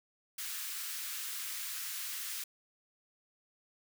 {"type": "high-pass noise", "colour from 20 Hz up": "white", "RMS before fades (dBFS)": -40, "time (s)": [0.38, 2.44], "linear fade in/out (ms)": 5, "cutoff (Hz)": 1300, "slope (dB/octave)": 24, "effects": []}